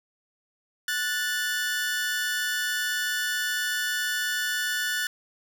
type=tone pair together; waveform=sawtooth; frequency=1475.4 / 1757 Hz; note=F#6 / A6; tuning=-5 / -3 cents; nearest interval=minor third; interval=302 cents; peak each=-25 dBFS; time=0.88-5.07 s; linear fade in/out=2 ms; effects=none